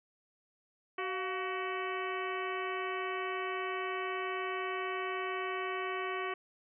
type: harmonic tone with a mistuned harmonic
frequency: 376.2 Hz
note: F#4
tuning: 29 cents sharp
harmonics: 1 / 2 / 3 / 4 / 5 / 6 / 7 / 8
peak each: -38 / -43 / -39 / -46 / -43 / -44 / -47 / -49 dBFS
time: 0.98-6.34 s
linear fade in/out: 5 ms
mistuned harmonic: 2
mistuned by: -94 cents
effects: none